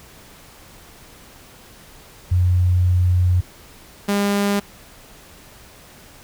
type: tone pair in turn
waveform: sine / sawtooth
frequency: 90 / 202 Hz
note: F#2 / G#3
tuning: -47 / -48 cents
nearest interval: octave + major second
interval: 1399 cents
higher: second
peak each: -13 dBFS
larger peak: neither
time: 2.31-3.41 / 4.08-4.6 s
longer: first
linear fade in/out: 10 ms
effects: pink hiss -45 dBFS RMS until 6.23 s